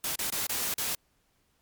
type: noise with dropouts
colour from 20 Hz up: white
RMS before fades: -31 dBFS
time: 0.04-0.95 s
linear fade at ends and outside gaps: 2 ms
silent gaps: 0.156-0.19 / 0.302-0.323 / 0.468-0.494 / 0.74-0.781 s
effects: pink hiss -71 dBFS RMS until 1.61 s + MP3 96 kbps